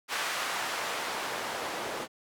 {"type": "noise with band-pass filter sweep", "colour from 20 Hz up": "white", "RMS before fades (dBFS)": -34, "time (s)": [0.08, 2.08], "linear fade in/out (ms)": 50, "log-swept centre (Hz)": [1400, 530], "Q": 0.78, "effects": []}